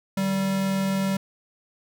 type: tone pair together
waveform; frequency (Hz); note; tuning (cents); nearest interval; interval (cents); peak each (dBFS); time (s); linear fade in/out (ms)
square; 151.5 / 193.65; D#3 / G3; -46 / -21; major third; 425; -35 / -23; 0.17-1.17; 5
effects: none